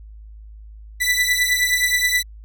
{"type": "beating tone pair", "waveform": "sawtooth", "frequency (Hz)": [1975.5, 1985], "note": ["B6", "B6"], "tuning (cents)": [0, 8], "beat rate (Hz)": 9.5, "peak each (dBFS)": -16, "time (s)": [1, 2.23], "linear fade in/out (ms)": 20, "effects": ["added 53 Hz sine -37 dBFS peak until 2.44 s"]}